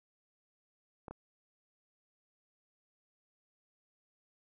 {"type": "clicks", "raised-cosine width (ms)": 1, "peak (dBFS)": -30, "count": 2, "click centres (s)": [1.082, 1.11], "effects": []}